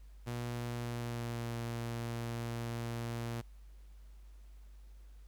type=tone with pitch glide; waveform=sawtooth; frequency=119.9 to 117.16 Hz; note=A#2 to A#2; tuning=+49 to +9 cents; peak=-33 dBFS; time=0.26-3.42 s; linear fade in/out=20 ms; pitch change=-40 cents; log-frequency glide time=0.7-1.54 s; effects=added 50 Hz sine -51 dBFS peak until 5.27 s + pink hiss -71 dBFS RMS until 5.27 s